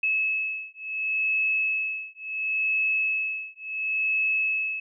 sine beating tone pair, 2590 / 2590.71 Hz, E7 / E7, -31 / -31 cents, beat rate 0.71 Hz, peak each -27 dBFS, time 0.03-4.8 s, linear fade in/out 5 ms, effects none

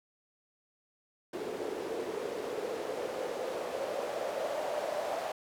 white noise with band-pass filter sweep, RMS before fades -36 dBFS, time 1.33-5.32 s, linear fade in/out 5 ms, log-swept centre 390 to 650 Hz, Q 4.8, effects none

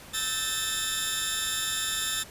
15% pulse tone cluster, 1305 / 1553 / 1772 / 3524 / 3712 Hz, E6 / G6 / A6 / A7 / A#7, -18 / -17 / +12 / +2 / -8 cents, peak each -31 / -32 / -27 / -25 / -26 dBFS, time 0.13-2.24 s, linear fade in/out 20 ms, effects pink hiss -47 dBFS RMS until 2.3 s + resampled to 32000 Hz

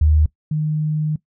sine tone pair in turn, 76.7 / 153.4 Hz, D#2 / D#3, -24 / -24 cents, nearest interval octave, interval 1200 cents, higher second, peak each -11 / -17 dBFS, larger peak first, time 0.01-0.26 / 0.51-1.16 s, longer second, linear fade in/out 5 ms, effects noise-tail reverb RT60 0.1 s tail -19 dB re dry

